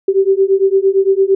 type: beating tone pair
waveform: sine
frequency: 383.6 / 392.4 Hz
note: G4 / G4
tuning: -37 / +2 cents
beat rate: 8.8 Hz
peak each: -12 dBFS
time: 0.08-1.35 s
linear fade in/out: 5 ms
effects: none